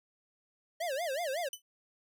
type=tone with vibrato; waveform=square; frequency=608 Hz; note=D#5; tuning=40 cents flat; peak=-33 dBFS; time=0.8-1.49 s; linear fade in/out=10 ms; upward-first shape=sine; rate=5.4 Hz; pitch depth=270 cents each way
type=tone with exponential decay; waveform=15% pulse; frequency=3004 Hz; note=F#7; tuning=26 cents sharp; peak=-28 dBFS; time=1.53-1.62 s; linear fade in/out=2 ms; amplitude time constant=18 ms
effects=none